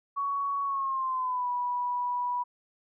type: tone with pitch glide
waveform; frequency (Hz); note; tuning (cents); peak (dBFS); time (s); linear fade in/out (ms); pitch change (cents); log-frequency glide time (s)
sine; 1119 to 979.8; C#6 to B5; +16 to -14; -27; 0.16-2.44; 20; -230; 0.64-1.49
effects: none